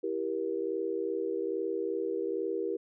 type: chord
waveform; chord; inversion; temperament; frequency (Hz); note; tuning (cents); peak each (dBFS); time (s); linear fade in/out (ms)
sine; E diminished; none; equal with one note detuned; 329.6 / 392 / 473.2; E4 / G4 / Bb4; 0 / 0 / +26; -36 / -33 / -34; 0.03-2.77; 10
effects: none